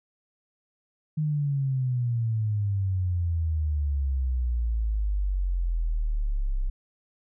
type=exponential sweep; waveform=sine; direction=down; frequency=155.56 to 31.96 Hz; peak=-23 dBFS; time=1.17-6.7 s; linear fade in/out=10 ms; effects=none